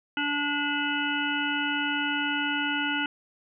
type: harmonic tone with a mistuned harmonic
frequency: 290 Hz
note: D4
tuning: 22 cents flat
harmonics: 1 / 3 / 5 / 7 / 9 / 10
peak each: -31 / -34 / -29 / -37 / -34 / -33 dBFS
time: 0.17-3.06 s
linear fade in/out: 2 ms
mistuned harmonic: 10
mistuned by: +27 cents
effects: none